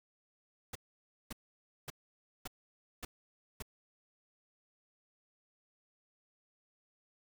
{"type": "noise bursts", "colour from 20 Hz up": "pink", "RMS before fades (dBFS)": -42, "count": 6, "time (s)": [0.73, 3.624], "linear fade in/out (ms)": 5, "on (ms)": 24, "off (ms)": 550, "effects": []}